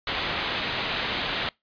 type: low-pass noise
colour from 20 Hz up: white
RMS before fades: -29 dBFS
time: 0.07-1.49 s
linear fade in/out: 2 ms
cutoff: 4100 Hz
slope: 48 dB/octave
effects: noise-tail reverb RT60 0.2 s tail -25 dB re dry + resampled to 11025 Hz